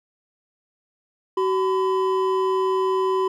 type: tone pair together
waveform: triangle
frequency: 378.3 / 1010 Hz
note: F#4 / B5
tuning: +38 / +39 cents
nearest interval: octave + perfect fourth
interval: 1701 cents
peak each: -18 / -22 dBFS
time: 1.37-3.28 s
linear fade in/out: 5 ms
effects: none